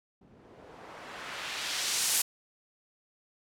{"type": "noise with low-pass filter sweep", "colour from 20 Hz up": "blue", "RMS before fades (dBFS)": -35, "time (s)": [0.21, 2.22], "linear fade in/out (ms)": 5, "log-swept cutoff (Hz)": [210, 11000], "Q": 0.83, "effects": []}